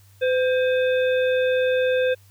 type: harmonic tone with a mistuned harmonic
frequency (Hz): 509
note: C5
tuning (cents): -48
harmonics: 1 / 3 / 5 / 7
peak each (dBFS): -18 / -28 / -32 / -35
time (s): 0.21-2.15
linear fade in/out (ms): 20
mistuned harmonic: 3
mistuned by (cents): +71
effects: added 98 Hz sine -50 dBFS peak until 2.3 s + white hiss -58 dBFS RMS until 2.3 s